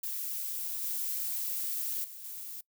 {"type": "noise with level steps", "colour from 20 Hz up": "violet", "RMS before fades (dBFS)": [-36, -34, -46, -42], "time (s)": [0.03, 2.61], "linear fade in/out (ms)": 5, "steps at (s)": [0.82, 2.04, 2.24], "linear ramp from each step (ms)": 5, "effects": ["noise-tail reverb RT60 0.1 s tail -23 dB re dry"]}